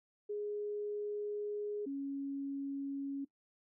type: tone pair in turn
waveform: sine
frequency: 415.3 / 277.2 Hz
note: G#4 / C#4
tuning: 0 / 0 cents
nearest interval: perfect fifth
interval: 700 cents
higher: first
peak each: -36 / -36 dBFS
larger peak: neither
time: 0.29-1.86 / 1.86-3.25 s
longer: first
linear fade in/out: 10 ms
effects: noise-tail reverb RT60 0.1 s tail -18 dB re dry